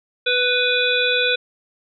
harmonic tone with a mistuned harmonic, 495.2 Hz, B4, 5 cents sharp, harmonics 1 / 3 / 5 / 7 / 8, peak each -22 / -22 / -22 / -22 / -25 dBFS, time 0.26-1.36 s, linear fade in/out 10 ms, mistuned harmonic 8, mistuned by -29 cents, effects none

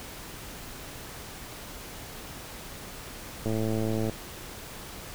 click train, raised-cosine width 2 ms, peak -17 dBFS, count 71, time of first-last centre 3.46-4.096 s, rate 110 Hz, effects pink hiss -42 dBFS RMS until 5.14 s

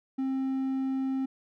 triangle tone, 265.6 Hz, C4, 26 cents sharp, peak -25 dBFS, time 0.18-1.26 s, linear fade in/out 10 ms, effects none

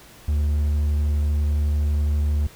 triangle tone, 74 Hz, D2, 14 cents sharp, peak -16 dBFS, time 0.28-2.47 s, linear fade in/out 5 ms, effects pink hiss -47 dBFS RMS until 2.55 s

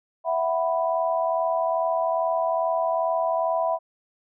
sine chord, E suspended second, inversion none, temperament just, 659.3 / 741.7 / 988.9 Hz, E5 / F#5 / B5, 0 / +4 / +2 cents, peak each -23 / -28 / -27 dBFS, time 0.24-3.79 s, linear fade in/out 50 ms, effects none

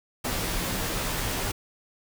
pink noise with comb filter, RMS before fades -29 dBFS, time 0.24-1.52 s, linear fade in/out 10 ms, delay 14 ms, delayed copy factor -0.55, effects none

